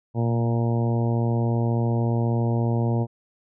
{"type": "harmonic tone with a mistuned harmonic", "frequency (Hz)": 116.54, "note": "A#2", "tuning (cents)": 0, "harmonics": [1, 2, 3, 4, 5, 6, 7, 8], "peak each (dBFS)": [-21, -27, -31, -33, -35, -37, -38, -39], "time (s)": [0.14, 3.07], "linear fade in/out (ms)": 50, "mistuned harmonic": 1, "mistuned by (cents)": 29, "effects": []}